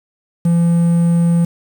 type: tone with quantisation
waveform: triangle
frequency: 169.9 Hz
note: F3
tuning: 47 cents flat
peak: -8 dBFS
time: 0.45-1.45 s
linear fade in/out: 5 ms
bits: 6
effects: none